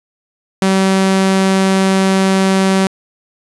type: tone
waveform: sawtooth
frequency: 191.5 Hz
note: G3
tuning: 40 cents flat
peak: -6 dBFS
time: 0.62-2.87 s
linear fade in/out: 2 ms
effects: resampled to 24000 Hz